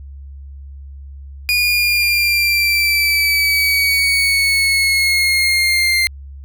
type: exponential sweep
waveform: 30% pulse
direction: down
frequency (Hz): 2447 to 2093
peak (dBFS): -10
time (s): 1.49-6.07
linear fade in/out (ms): 0
effects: added 69 Hz sine -31 dBFS peak until 6.44 s